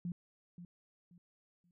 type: tone with echo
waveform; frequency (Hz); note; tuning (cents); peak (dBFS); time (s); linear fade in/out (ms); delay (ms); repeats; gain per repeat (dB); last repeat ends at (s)
sine; 174.8; F3; +2; -36; 0.05-0.12; 2; 530; 3; -11; 1.71
effects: none